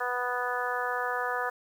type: harmonic tone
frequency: 246.9 Hz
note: B3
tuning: in tune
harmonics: 2 / 3 / 4 / 5 / 6 / 7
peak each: -35 / -35 / -35 / -35 / -35 / -35 dBFS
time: 0-1.5 s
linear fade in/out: 10 ms
effects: 9-bit